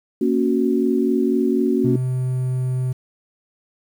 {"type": "chord", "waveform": "sine", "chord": "F# major", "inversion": "first", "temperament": "equal with one note detuned", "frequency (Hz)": [233.1, 277.2, 368.9], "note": ["A#3", "C#4", "F#4"], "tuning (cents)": [0, 0, -5], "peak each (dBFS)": -20, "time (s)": [0.21, 1.96], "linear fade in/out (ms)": 5}
{"type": "tone", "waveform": "triangle", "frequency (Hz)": 128, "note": "C3", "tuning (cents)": -38, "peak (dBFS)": -17, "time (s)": [1.84, 2.93], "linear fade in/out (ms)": 10}
{"effects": ["8-bit"]}